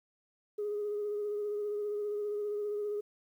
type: tone with vibrato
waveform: sine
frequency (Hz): 415.3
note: G#4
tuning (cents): 0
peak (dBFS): -31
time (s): 0.58-3.01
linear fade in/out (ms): 10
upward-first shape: triangle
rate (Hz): 15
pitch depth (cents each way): 28
effects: tanh soft clip ceiling -28 dBFS + 11-bit